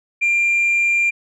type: tone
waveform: sine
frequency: 2385 Hz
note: D7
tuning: 26 cents sharp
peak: -12 dBFS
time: 0.21-1.11 s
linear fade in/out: 20 ms
effects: tanh soft clip ceiling -12 dBFS